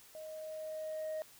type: tone with level ramp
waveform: sine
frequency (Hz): 625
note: D#5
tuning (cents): +8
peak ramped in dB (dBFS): -44 to -33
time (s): 0.15-1.22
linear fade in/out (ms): 0
effects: tanh soft clip ceiling -35 dBFS + white hiss -59 dBFS RMS until 1.39 s